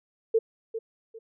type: tone with echo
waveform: sine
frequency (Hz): 450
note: A4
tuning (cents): +39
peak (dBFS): -18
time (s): 0.34-0.39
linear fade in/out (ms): 10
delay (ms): 400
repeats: 2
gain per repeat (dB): -11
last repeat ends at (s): 1.19
effects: none